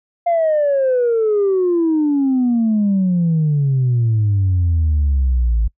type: exponential sweep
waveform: sine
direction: down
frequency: 698.5 to 53.3 Hz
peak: -11 dBFS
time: 0.26-5.68 s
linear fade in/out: 10 ms
effects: noise-tail reverb RT60 0.1 s tail -25 dB re dry + tanh soft clip ceiling -10 dBFS